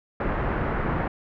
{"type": "low-pass noise", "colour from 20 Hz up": "pink", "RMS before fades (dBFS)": -26, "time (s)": [0.2, 1.08], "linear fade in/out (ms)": 5, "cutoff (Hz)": 1800, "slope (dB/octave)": 24, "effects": []}